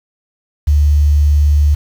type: tone with quantisation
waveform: sine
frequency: 73.5 Hz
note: D2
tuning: 2 cents sharp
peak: -7 dBFS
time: 0.67-1.75 s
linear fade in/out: 10 ms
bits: 6
effects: none